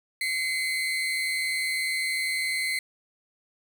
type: tone pair together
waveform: 35% pulse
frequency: 2057 / 2217 Hz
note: C7 / C#7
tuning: -30 / 0 cents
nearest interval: minor second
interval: 130 cents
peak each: -25 / -31 dBFS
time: 0.21-2.79 s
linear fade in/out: 2 ms
effects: none